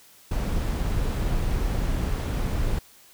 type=noise; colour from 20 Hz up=brown; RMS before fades=-25 dBFS; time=0.31-2.79 s; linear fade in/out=5 ms; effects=white hiss -53 dBFS RMS until 3.13 s